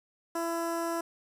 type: tone with notch filter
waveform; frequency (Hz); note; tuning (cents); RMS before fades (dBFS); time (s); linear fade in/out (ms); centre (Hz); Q
15% pulse; 334.9; E4; +27; -32; 0.35-1.01; 5; 3400; 0.88
effects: resampled to 32000 Hz + 9-bit